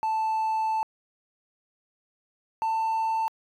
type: tone pair in turn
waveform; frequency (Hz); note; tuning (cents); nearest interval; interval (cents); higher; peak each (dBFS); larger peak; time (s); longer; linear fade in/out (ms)
triangle; 880 / 891.3; A5 / A5; 0 / +22; unison; 22; second; -21; neither; 0.03-0.83 / 2.62-3.28; first; 0
effects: tanh soft clip ceiling -17 dBFS